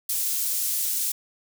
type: high-pass noise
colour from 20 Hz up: pink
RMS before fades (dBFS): -26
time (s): 0.09-1.12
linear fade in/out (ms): 5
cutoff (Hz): 8700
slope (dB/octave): 12
effects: none